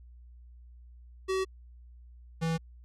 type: tone pair in turn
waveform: square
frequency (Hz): 379.5 / 163.48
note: F#4 / E3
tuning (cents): +44 / -14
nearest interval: octave + minor third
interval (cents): 1458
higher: first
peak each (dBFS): -28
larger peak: neither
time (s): 1.28-1.45 / 2.41-2.58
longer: neither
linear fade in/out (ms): 20
effects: added 60 Hz sine -49 dBFS peak until 2.84 s + low-pass 8000 Hz 12 dB/octave